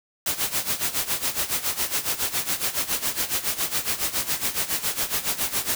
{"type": "noise with tremolo", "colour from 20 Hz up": "white", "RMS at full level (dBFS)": -23, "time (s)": [0.26, 5.75], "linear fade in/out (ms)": 2, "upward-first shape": "sine", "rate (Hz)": 7.2, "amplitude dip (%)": 80, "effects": []}